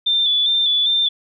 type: tone with vibrato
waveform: sine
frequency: 3520 Hz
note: A7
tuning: in tune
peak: -14 dBFS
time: 0.06-1.09 s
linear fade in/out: 10 ms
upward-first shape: square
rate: 2.5 Hz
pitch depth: 31 cents each way
effects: none